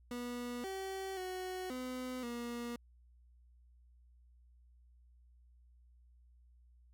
30% pulse tone with pitch steps, 243.2 / 384 / 369.7 / 254.1 / 238.1 Hz, B3 / G4 / F#4 / B3 / A#3, -26 / -36 / -1 / +49 / +37 cents, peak -37 dBFS, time 0.11-2.76 s, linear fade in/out 2 ms, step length 530 ms, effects added 60 Hz sine -61 dBFS peak until 6.93 s

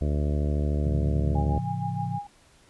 harmonic tone, 73.42 Hz, D2, in tune, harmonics 1 / 2 / 3 / 4 / 5 / 6 / 7 / 8 / 9, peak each -24 / -30 / -34 / -36 / -38 / -40 / -41 / -42 / -43 dBFS, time 0.01-1.59 s, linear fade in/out 5 ms
sine chord, A augmented, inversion none, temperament just, 110 / 137.5 / 171.88 Hz, A2 / C#3 / E#3, 0 / -14 / -27 cents, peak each -32 dBFS, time 0.84-2.19 s, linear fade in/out 20 ms
sine tone with tremolo, 816 Hz, G#5, 31 cents flat, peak -29 dBFS, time 1.35-2.27 s, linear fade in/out 5 ms, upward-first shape sine, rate 6.4 Hz, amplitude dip 75%
effects pink hiss -58 dBFS RMS until 2.69 s + resampled to 24000 Hz

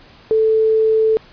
sine tone, 440 Hz, A4, in tune, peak -11 dBFS, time 0.31-1.17 s, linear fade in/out 0 ms, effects pink hiss -45 dBFS RMS until 1.32 s + resampled to 11025 Hz

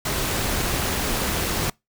pink noise with amplitude modulation, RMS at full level -22 dBFS, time 0.05-1.7 s, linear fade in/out 5 ms, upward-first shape sine, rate 274 Hz, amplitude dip 50%, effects noise-tail reverb RT60 0.2 s tail -25 dB re dry

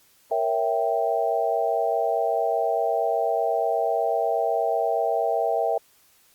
sine chord, A# diminished seventh, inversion none, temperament equal, 466.2 / 554.4 / 659.3 / 784 Hz, A#4 / C#5 / E5 / G5, 0 / 0 / 0 / 0 cents, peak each -27 / -30 / -24 / -26 dBFS, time 0.31-5.78 s, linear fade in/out 5 ms, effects white hiss -59 dBFS RMS until 6.34 s + Opus 48 kbps

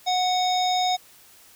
harmonic tone with a mistuned harmonic, 742 Hz, F#5, 5 cents sharp, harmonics 1 / 3 / 5 / 7 / 9, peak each -21 / -35 / -27 / -33 / -37 dBFS, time 0.06-0.97 s, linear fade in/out 20 ms, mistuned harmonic 1, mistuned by -23 cents, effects white hiss -52 dBFS RMS until 1.55 s

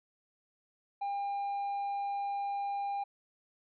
sine tone with hard clipping, 802 Hz, G5, 39 cents sharp, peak -33 dBFS, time 1.01-3.04 s, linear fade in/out 10 ms, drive 2 dB, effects resampled to 11025 Hz

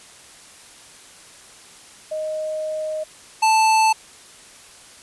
sine / square tone pair in turn, 622.3 / 880.1 Hz, D#5 / A5, 0 / 0 cents, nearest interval tritone, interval 600 cents, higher second, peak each -23 / -14 dBFS, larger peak second, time 2.11-3.04 / 3.42-3.93 s, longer first, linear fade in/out 10 ms, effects white hiss -45 dBFS RMS until 5.02 s + resampled to 24000 Hz

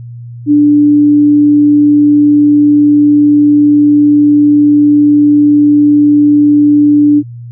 sine tone, 293.7 Hz, D4, in tune, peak -3 dBFS, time 0.46-7.23 s, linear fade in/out 50 ms, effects added 119 Hz sine -24 dBFS peak until 7.51 s

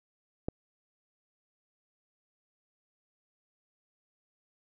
click, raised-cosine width 2 ms, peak -18 dBFS, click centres 0.485 s, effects none

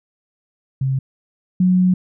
sine tone pair in turn, 133.4 / 183.05 Hz, C3 / F#3, +34 / -18 cents, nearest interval perfect fourth, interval 548 cents, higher second, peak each -16 / -11 dBFS, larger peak second, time 0.81-0.99 / 1.6-1.94 s, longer second, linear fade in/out 5 ms, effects none

